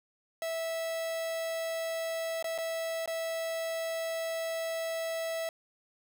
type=tone with dropouts; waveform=45% pulse; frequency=655 Hz; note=E5; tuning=11 cents flat; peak=-32 dBFS; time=0.42-5.49 s; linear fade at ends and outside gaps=1 ms; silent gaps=2.426-2.443 / 2.579-2.585 / 3.059-3.076 s; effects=none